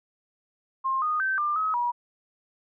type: tone with pitch steps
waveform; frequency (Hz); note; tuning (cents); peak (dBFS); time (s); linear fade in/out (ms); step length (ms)
sine; 1062 / 1234 / 1549 / 1194 / 1276 / 963; C6 / D#6 / G6 / D6 / D#6 / B5; +25 / -15 / -21 / +28 / +43 / -44; -23; 0.84-1.92; 20; 180
effects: none